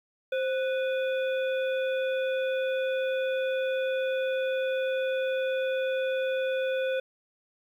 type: harmonic tone with a mistuned harmonic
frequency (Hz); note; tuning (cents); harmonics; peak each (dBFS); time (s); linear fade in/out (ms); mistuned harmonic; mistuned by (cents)
494.6; B4; +3; 1 / 3 / 5 / 7; -26 / -36 / -40 / -43; 0.32-7; 5; 1; +100
effects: 10-bit